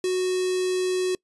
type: tone with notch filter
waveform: square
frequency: 368.8 Hz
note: F#4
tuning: 6 cents flat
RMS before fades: -24 dBFS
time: 0.04-1.15 s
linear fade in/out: 2 ms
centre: 1300 Hz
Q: 0.68
effects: noise-tail reverb RT60 0.1 s tail -25 dB re dry + resampled to 24000 Hz